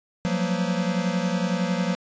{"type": "tone cluster", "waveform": "square", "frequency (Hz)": [177.4, 188.3, 230, 502], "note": ["F3", "F#3", "A#3", "B4"], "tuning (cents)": [27, 31, -23, 28], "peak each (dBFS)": [-26, -28, -31, -35], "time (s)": [0.25, 1.95], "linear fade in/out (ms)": 0, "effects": ["resampled to 16000 Hz"]}